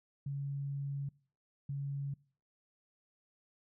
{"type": "tone bursts at uneven times", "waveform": "sine", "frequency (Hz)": 140, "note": "C#3", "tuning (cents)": 18, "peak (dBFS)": -35, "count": 2, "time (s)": [[0.26, 1.09], [1.69, 2.14]], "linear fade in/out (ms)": 5, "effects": ["noise-tail reverb RT60 0.5 s tail -24 dB re dry"]}